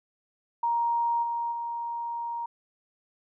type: tone with level steps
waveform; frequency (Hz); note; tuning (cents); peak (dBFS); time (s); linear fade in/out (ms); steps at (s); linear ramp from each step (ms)
sine; 938; A#5; +11; -23 / -27 / -30; 0.63-2.46; 5; 1.22 / 1.51; 20
effects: none